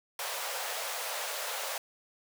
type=high-pass noise; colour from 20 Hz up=pink; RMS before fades=-36 dBFS; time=0.19-1.78 s; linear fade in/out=2 ms; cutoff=500 Hz; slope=48 dB/octave; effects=none